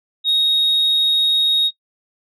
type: tone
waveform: sine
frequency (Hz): 3753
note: A#7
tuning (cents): +11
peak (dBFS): -11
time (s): 0.24-1.71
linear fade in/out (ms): 50
effects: noise-tail reverb RT60 0.1 s tail -21 dB re dry + tanh soft clip ceiling -11 dBFS